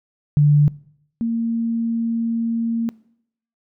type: tone pair in turn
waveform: sine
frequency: 146.83 / 229.9 Hz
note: D3 / A#3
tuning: 0 / -24 cents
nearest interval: minor sixth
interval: 776 cents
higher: second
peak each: -10 / -18 dBFS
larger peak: first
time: 0.37-0.68 / 1.21-2.89 s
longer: second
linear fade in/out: 0 ms
effects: noise-tail reverb RT60 0.7 s tail -22 dB re dry